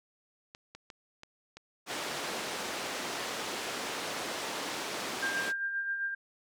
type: clicks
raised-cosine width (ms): 0.2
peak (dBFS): -29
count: 8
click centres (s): 0.549 / 0.75 / 0.902 / 1.234 / 1.57 / 2.107 / 2.251 / 2.688
type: band-pass noise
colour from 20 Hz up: pink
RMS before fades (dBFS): -37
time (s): 1.86-5.53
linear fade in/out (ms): 50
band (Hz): 340 to 7200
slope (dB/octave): 12
type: tone with tremolo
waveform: sine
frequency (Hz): 1595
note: G6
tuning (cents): +30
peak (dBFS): -29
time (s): 5.22-6.15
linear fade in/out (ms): 10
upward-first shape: sine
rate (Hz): 7.6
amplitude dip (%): 45
effects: none